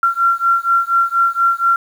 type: beating tone pair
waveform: sine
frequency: 1367 / 1371.2 Hz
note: F6 / F6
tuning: -37 / -32 cents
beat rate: 4.2 Hz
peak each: -15 dBFS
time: 0.03-1.76 s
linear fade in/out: 2 ms
effects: 7-bit